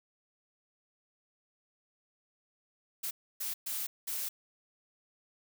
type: noise bursts at uneven times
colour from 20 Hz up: blue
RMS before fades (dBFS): -36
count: 4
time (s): 3.03-3.11 / 3.4-3.54 / 3.66-3.87 / 4.07-4.29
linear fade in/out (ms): 10
effects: none